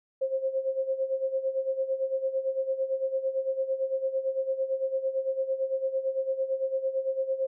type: tone with tremolo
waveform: sine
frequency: 531 Hz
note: C5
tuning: 25 cents sharp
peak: -23 dBFS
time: 0.21-7.47 s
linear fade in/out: 10 ms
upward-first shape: sine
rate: 8.9 Hz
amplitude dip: 75%
effects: none